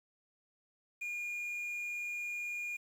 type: tone with quantisation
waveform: triangle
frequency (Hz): 2426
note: D#7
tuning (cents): -44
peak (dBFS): -35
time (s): 1.01-2.77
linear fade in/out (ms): 10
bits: 10
effects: none